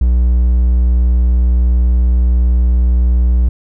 triangle tone, 60.7 Hz, B1, 29 cents flat, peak -6 dBFS, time 0.01-3.49 s, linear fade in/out 5 ms, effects none

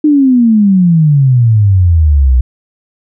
sine exponential sweep, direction down, 308.1 to 60.5 Hz, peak -4 dBFS, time 0.04-2.41 s, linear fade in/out 5 ms, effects none

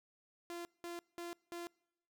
sawtooth tone bursts, 344.3 Hz, F4, 25 cents flat, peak -39 dBFS, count 4, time 0.5-1.67 s, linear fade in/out 0 ms, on 150 ms, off 190 ms, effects noise-tail reverb RT60 0.8 s tail -26 dB re dry

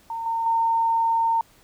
sine tone with level steps, 913 Hz, A#5, 36 cents flat, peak -27 / -22 / -18 dBFS, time 0.1-1.41 s, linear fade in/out 2 ms, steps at 0.26 / 0.46 s, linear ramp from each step 2 ms, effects pink hiss -56 dBFS RMS until 1.63 s

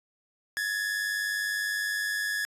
45% pulse tone pair together, 1680 / 1779.9 Hz, G#6 / A6, +19 / +19 cents, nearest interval minor second, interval 100 cents, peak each -29 / -33 dBFS, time 0.57-2.45 s, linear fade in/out 0 ms, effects resampled to 32000 Hz

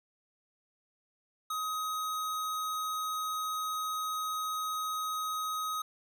square tone, 1261 Hz, D#6, 23 cents sharp, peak -33 dBFS, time 1.5-5.82 s, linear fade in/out 5 ms, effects none

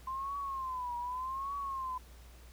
sine tone with vibrato, 1041 Hz, C6, 9 cents flat, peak -35 dBFS, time 0.07-1.98 s, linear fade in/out 5 ms, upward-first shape triangle, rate 0.84 Hz, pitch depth 150 cents each way, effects added 60 Hz sine -52 dBFS peak until 2.52 s + pink hiss -60 dBFS RMS until 2.52 s

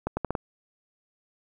accelerating click train, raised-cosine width 1 ms, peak -13 dBFS, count 5, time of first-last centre 0.07-0.352 s, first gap 100 ms, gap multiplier 0.77, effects 9-bit

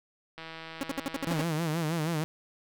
click train, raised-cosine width 0.3 ms, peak -26 dBFS, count 172, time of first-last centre 0.38-1.436 s, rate 162 Hz
sawtooth tone bursts, 275.6 Hz, C#4, 10 cents flat, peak -25 dBFS, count 8, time 0.81-1.413 s, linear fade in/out 0 ms, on 22 ms, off 61 ms
sawtooth tone with vibrato, 161 Hz, E3, 41 cents flat, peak -24 dBFS, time 1.27-2.24 s, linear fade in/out 0 ms, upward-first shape sine, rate 6.3 Hz, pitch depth 110 cents each way
effects none

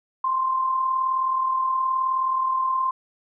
sine tone with amplitude modulation, 1047 Hz, C6, 1 cent sharp, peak -18 dBFS, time 0.24-2.91 s, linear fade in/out 5 ms, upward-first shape sine, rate 39 Hz, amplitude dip 45%, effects none

